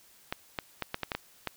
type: clicks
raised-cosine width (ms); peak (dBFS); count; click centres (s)
0.3; -15; 8; 0.325 / 0.588 / 0.823 / 0.944 / 1.033 / 1.118 / 1.15 / 1.473
effects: white hiss -59 dBFS RMS until 1.56 s